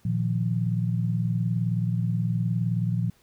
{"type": "chord", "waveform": "sine", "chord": "Bb suspended fourth", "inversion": "none", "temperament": "equal", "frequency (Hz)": [116.54, 155.56, 174.61], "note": ["Bb2", "Eb3", "F3"], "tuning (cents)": [0, 0, 0], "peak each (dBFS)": [-25, -31, -27], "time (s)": [0.05, 3.1], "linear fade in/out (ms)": 5, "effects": ["pink hiss -62 dBFS RMS until 3.22 s"]}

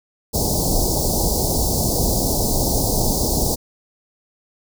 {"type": "band-stop noise", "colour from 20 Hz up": "pink", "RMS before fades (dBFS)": -19, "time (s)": [0.33, 3.56], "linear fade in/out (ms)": 20, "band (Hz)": [850, 4500], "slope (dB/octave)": 48, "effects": []}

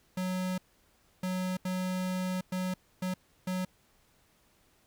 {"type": "tone bursts at uneven times", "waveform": "square", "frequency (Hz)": 184.4, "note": "F#3", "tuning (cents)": -6, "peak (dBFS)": -31, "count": 6, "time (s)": [[0.17, 0.58], [1.23, 1.57], [1.65, 2.41], [2.52, 2.74], [3.02, 3.14], [3.47, 3.65]], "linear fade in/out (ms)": 5, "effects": ["pink hiss -67 dBFS RMS until 4.86 s"]}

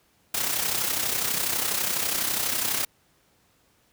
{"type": "noise with amplitude modulation", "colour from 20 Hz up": "white", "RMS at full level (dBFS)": -24, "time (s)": [0.34, 2.85], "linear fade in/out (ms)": 5, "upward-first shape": "sine", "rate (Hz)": 32.1, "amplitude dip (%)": 55, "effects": ["pink hiss -64 dBFS RMS until 3.92 s", "high-pass 60 Hz 12 dB/octave"]}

